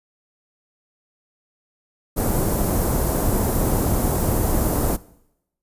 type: band-stop noise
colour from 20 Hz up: pink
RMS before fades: -20 dBFS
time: 2.16-4.97 s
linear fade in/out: 20 ms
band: 760 to 12000 Hz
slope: 12 dB/octave
effects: noise-tail reverb RT60 0.8 s tail -20 dB re dry + resampled to 32000 Hz